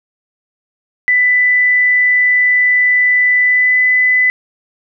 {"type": "tone with pitch glide", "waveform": "sine", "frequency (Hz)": [1990, 2004], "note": ["B6", "B6"], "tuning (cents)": [13, 25], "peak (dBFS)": -8, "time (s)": [1.08, 4.3], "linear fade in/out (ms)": 0, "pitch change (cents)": 12, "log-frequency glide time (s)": [3.42, 3.79], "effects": []}